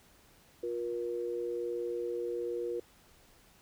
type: tone pair together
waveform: sine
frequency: 355 / 476.1 Hz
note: F4 / A#4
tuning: +28 / +37 cents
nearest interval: perfect fourth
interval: 509 cents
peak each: -36 / -35 dBFS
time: 0.63-2.8 s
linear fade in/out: 5 ms
effects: pink hiss -62 dBFS RMS until 3.61 s